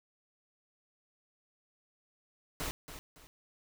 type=noise with echo; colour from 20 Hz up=pink; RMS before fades=-37 dBFS; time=2.6-2.71 s; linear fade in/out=0 ms; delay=280 ms; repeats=2; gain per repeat=-10 dB; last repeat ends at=3.27 s; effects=none